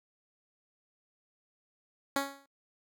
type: tone with exponential decay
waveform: 10% pulse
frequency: 277.2 Hz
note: C#4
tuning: in tune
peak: -17 dBFS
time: 2.16-2.46 s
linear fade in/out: 2 ms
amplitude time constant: 65 ms
effects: noise-tail reverb RT60 0.1 s tail -25 dB re dry